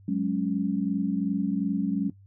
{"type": "chord", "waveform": "sine", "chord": "F# suspended second", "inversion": "none", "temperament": "equal", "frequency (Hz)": [185, 207.7, 277.2], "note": ["F#3", "G#3", "C#4"], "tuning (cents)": [0, 0, 0], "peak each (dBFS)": -28, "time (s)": [0.08, 2.1], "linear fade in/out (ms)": 5, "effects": ["noise-tail reverb RT60 0.1 s tail -17 dB re dry", "added 98 Hz sine -50 dBFS peak until 2.26 s"]}